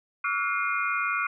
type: tone cluster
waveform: sine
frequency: 1138 / 1334 / 1433 / 2123 / 2444 Hz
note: C#6 / E6 / F6 / C7 / D#7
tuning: +45 / +20 / +44 / +25 / -32 cents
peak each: -31 / -33 / -29 / -33 / -31 dBFS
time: 0.24-1.27 s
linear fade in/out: 5 ms
effects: none